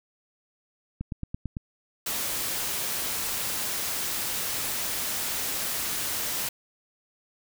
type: click train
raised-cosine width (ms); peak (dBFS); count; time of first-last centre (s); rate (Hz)
5; -19; 6; 1.01-1.569; 8.95
type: noise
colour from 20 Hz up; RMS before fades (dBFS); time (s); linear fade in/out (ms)
white; -30; 2.06-6.49; 5
effects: none